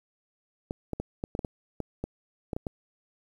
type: clicks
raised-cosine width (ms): 2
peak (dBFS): -18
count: 12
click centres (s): 0.709 / 0.933 / 1 / 1.239 / 1.351 / 1.392 / 1.448 / 1.803 / 2.04 / 2.532 / 2.565 / 2.668
effects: 9-bit